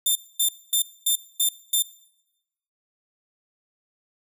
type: tone bursts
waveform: 10% pulse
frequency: 3583 Hz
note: A7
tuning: 31 cents sharp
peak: -11 dBFS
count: 6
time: 0.06-1.824 s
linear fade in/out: 5 ms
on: 94 ms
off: 240 ms
effects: noise-tail reverb RT60 0.9 s tail -20 dB re dry